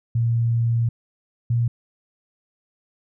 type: tone pair in turn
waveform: sine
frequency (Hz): 116.54 / 118.17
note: A#2 / A#2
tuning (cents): 0 / +24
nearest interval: unison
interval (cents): 24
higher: second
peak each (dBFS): -17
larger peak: neither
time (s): 0.15-0.89 / 1.5-1.68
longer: first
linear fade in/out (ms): 5
effects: none